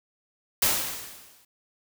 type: noise with exponential decay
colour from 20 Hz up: white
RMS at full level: -20 dBFS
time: 0.62-1.45 s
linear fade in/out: 5 ms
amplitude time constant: 180 ms
effects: none